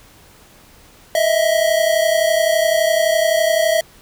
square tone pair together, 630 / 661.8 Hz, D#5 / E5, +21 / +7 cents, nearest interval minor second, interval 86 cents, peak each -17 dBFS, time 1.15-3.81 s, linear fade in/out 2 ms, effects pink hiss -47 dBFS RMS until 4.01 s

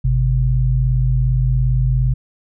sine tone pair together, 50.92 / 128.3 Hz, G#1 / C3, -33 / -34 cents, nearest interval octave + major third, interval 1599 cents, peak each -16 / -15 dBFS, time 0.04-2.14 s, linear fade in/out 10 ms, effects none

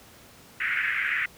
white band-pass noise, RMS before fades -27 dBFS, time 0.6-1.26 s, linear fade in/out 5 ms, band 1500 to 2300 Hz, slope 48 dB/octave, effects pink hiss -51 dBFS RMS until 1.37 s + high-pass 60 Hz 12 dB/octave

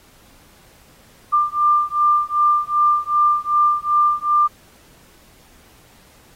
sine beating tone pair, 1191 / 1193.6 Hz, D6 / D6, +24 / +28 cents, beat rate 2.6 Hz, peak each -17 dBFS, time 1.32-4.48 s, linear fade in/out 20 ms, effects pink hiss -51 dBFS RMS until 6.35 s + AAC 48 kbps

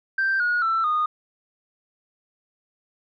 sine tone with pitch steps, 1568 / 1446.2 / 1333.8 / 1230.2 Hz, G6 / F#6 / E6 / D#6, 0 / -40 / +20 / -20 cents, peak -18 dBFS, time 0.18-1.06 s, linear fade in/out 5 ms, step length 220 ms, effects tanh soft clip ceiling -16 dBFS

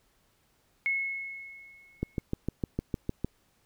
sine tone with exponential decay, 2183 Hz, C#7, 27 cents flat, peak -24 dBFS, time 0.86-2.2 s, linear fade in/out 0 ms, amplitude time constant 290 ms
click train, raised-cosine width 3 ms, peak -16 dBFS, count 9, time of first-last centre 2.03-3.246 s, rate 6.58 Hz
effects pink hiss -69 dBFS RMS until 3.65 s

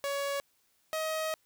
sawtooth tone pair in turn, 561 / 631.8 Hz, C#5 / D#5, +21 / +26 cents, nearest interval major second, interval 205 cents, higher second, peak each -27 dBFS, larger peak neither, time 0.04-0.4 / 0.93-1.34 s, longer second, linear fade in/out 0 ms, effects white hiss -71 dBFS RMS until 1.45 s

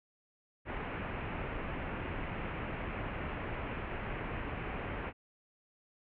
pink low-pass noise, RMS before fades -39 dBFS, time 0.65-5.13 s, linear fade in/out 50 ms, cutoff 2700 Hz, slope 48 dB/octave, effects none

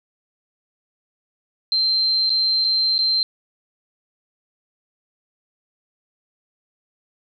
sine tone with dropouts, 4132 Hz, C8, 22 cents flat, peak -16 dBFS, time 1.72-3.23 s, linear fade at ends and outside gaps 1 ms, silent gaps 2.295-2.302 / 2.643-2.647 / 2.981-2.989 s, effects none

